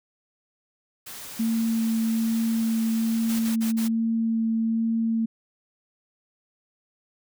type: noise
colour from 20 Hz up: white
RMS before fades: -39 dBFS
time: 1.06-3.47 s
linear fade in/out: 10 ms
type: tone with vibrato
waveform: sine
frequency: 225.9 Hz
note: A3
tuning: 46 cents sharp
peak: -21 dBFS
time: 1.39-5.26 s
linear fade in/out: 10 ms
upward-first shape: sine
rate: 1.2 Hz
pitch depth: 8 cents each way
type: noise bursts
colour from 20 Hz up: white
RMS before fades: -35 dBFS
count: 4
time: 3.28-3.886 s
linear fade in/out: 20 ms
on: 120 ms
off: 42 ms
effects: none